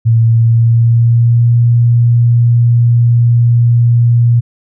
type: tone with pitch glide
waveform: sine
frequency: 114.4 to 118.71 Hz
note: A#2 to A#2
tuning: -32 to +32 cents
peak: -5 dBFS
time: 0.05-4.41 s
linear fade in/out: 20 ms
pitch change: +64 cents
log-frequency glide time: 0.25-1.54 s
effects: none